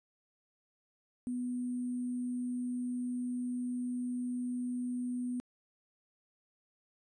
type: tone with sample-and-hold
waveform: sine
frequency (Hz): 246.9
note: B3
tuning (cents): 0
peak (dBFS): -33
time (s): 1.27-5.4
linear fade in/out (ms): 0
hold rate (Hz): 8820
effects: resampled to 22050 Hz